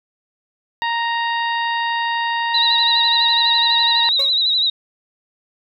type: harmonic tone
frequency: 932 Hz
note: A#5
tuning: 1 cent flat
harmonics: 1 / 2 / 3 / 4 / 5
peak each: -20 / -23 / -29 / -29 / -37 dBFS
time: 0.82-4.09 s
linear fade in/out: 0 ms
type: tone with vibrato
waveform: sine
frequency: 3886 Hz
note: B7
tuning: 29 cents flat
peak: -14 dBFS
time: 2.54-4.7 s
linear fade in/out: 5 ms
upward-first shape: sine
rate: 12 Hz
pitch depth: 67 cents each way
type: tone with exponential decay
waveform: 35% pulse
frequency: 551 Hz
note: C#5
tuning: 11 cents flat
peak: -22 dBFS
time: 4.19-4.39 s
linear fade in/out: 5 ms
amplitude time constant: 42 ms
effects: none